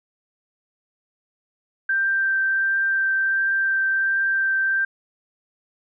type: tone with vibrato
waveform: sine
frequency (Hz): 1570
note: G6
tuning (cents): +2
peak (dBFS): -18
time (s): 1.89-4.85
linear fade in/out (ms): 5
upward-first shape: triangle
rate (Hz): 1.4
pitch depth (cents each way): 10
effects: none